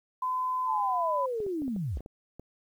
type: tone with pitch glide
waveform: sine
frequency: 1017 to 1001.3 Hz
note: C6 to B5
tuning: -50 to +24 cents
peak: -27 dBFS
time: 0.22-1.26 s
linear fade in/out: 5 ms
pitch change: -26 cents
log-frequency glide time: 0.75-1.03 s
type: linear sweep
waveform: sine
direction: down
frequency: 922 to 38.58 Hz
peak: -29 dBFS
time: 0.65-2.01 s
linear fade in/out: 50 ms
type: clicks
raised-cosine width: 2 ms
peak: -30 dBFS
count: 9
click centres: 1.403 / 1.465 / 1.62 / 1.68 / 1.763 / 1.972 / 2.006 / 2.061 / 2.396 s
effects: 10-bit